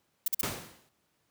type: noise bursts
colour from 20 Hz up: violet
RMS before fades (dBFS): -27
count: 3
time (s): 0.26-0.413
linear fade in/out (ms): 5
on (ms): 21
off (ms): 45
type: noise with exponential decay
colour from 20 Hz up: pink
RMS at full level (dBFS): -29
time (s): 0.43-0.89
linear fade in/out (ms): 2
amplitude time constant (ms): 100
effects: pink hiss -74 dBFS RMS until 1.3 s + high-pass 100 Hz 12 dB/octave